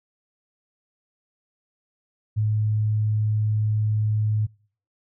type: tone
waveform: sine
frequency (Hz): 107.2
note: A2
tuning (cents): -45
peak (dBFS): -19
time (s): 2.36-4.47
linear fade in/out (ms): 20
effects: noise-tail reverb RT60 0.5 s tail -26 dB re dry